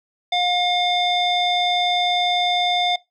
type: tone with low-pass filter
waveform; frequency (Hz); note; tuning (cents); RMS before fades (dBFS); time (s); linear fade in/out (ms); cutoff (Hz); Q
square; 714; F5; +38; -20; 0.32-2.96; 5; 3600; 4.3
effects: noise-tail reverb RT60 0.2 s tail -21 dB re dry